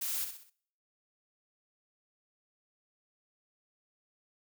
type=noise with echo; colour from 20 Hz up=blue; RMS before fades=-35 dBFS; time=0.01-0.25 s; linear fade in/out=10 ms; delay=63 ms; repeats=4; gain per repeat=-7 dB; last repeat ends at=0.502 s; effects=noise-tail reverb RT60 0.6 s tail -23 dB re dry